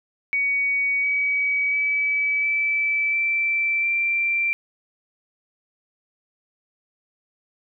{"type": "tone with pitch steps", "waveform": "sine", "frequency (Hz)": [2250, 2271, 2292, 2313, 2335, 2356], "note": ["C#7", "C#7", "D7", "D7", "D7", "D7"], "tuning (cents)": [25, 41, -43, -27, -11, 5], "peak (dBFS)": -19, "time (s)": [0.33, 4.53], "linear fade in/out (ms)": 0, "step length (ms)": 700, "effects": []}